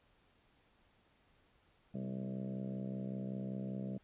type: harmonic tone with a mistuned harmonic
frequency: 65.2 Hz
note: C2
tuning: 5 cents flat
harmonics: 2 / 3 / 4 / 5 / 6 / 7 / 8 / 9 / 10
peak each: -45 / -40 / -52 / -53 / -55 / -55 / -55 / -54 / -56 dBFS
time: 1.94-3.98 s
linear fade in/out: 5 ms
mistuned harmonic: 4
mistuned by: -29 cents
effects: pink hiss -71 dBFS RMS until 4.03 s + resampled to 8000 Hz